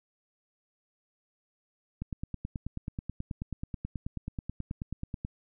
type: click train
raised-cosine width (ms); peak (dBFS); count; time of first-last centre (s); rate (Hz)
5; -22; 31; 2.02-5.249; 9.29
effects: none